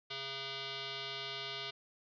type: tone with frequency modulation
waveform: sine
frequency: 410 Hz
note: G#4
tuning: 22 cents flat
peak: -39 dBFS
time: 0.1-1.71 s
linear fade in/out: 10 ms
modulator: 544 Hz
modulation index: 7.5
effects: none